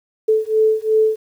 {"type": "beating tone pair", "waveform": "sine", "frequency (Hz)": [435.3, 438.1], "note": ["A4", "A4"], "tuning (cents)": [-19, -7], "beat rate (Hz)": 2.8, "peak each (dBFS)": -16, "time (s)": [0.28, 1.16], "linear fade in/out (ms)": 10, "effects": ["8-bit"]}